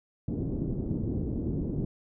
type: low-pass noise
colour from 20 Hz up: white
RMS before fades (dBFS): -31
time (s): 0.28-1.85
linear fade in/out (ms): 2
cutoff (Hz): 310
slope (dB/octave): 24
effects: none